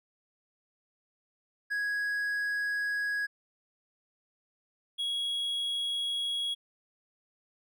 triangle tone pair in turn, 1661.2 / 3322 Hz, G#6 / G#7, 0 / 0 cents, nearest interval octave, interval 1200 cents, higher second, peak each -27 / -28 dBFS, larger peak first, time 1.7-3.27 / 4.98-6.55 s, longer neither, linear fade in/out 20 ms, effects none

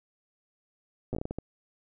slowing click train, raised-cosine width 2 ms, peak -20 dBFS, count 9, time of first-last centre 1.13-1.386 s, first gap 8 ms, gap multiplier 1.38, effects none

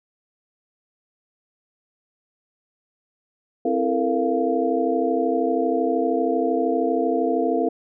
sine tone cluster, 262.4 / 329.4 / 437.7 / 470.5 / 690 Hz, C4 / E4 / A4 / A#4 / F5, +5 / -1 / -9 / +16 / -21 cents, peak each -25 dBFS, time 3.65-7.69 s, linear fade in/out 5 ms, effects none

